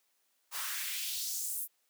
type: noise with high-pass filter sweep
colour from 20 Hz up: white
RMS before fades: -37 dBFS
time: 0.51-1.68 s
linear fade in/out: 50 ms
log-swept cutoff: 910 to 12000 Hz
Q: 1.9
effects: white hiss -75 dBFS RMS until 1.89 s + high-pass 300 Hz 12 dB/octave